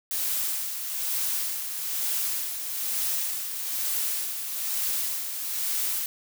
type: noise with tremolo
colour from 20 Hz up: blue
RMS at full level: -27 dBFS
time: 0.11-6.06 s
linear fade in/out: 2 ms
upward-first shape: sine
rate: 1.1 Hz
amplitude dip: 50%
effects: none